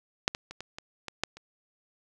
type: clicks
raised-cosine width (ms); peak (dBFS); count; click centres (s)
0.2; -6 / -17 / -24 / -21 / -22 / -19 / -9 / -29; 8; 0.279 / 0.349 / 0.51 / 0.606 / 0.785 / 1.083 / 1.236 / 1.37
effects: none